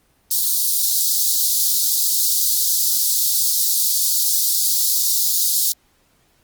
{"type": "high-pass noise", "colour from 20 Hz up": "white", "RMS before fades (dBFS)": -18, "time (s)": [0.31, 5.72], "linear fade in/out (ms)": 0, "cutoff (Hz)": 3900, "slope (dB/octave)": 48, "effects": ["pink hiss -60 dBFS RMS until 6.43 s", "Opus 24 kbps"]}